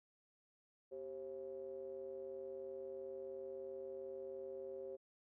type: ring-modulated tone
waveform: triangle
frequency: 73.42 Hz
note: D2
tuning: in tune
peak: -40 dBFS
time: 0.91-4.97 s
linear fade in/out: 20 ms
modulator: 462 Hz
effects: none